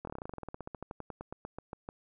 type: slowing click train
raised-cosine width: 1 ms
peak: -26 dBFS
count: 27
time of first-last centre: 0.05-1.889 s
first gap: 23 ms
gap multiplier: 1.08
effects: none